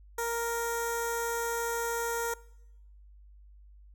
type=tone with notch filter; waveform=10% pulse; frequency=466.2 Hz; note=A#4; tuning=in tune; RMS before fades=-32 dBFS; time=0.18-2.34 s; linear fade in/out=5 ms; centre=2700 Hz; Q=0.58; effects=noise-tail reverb RT60 0.9 s tail -22 dB re dry + added 50 Hz sine -51 dBFS peak until 3.94 s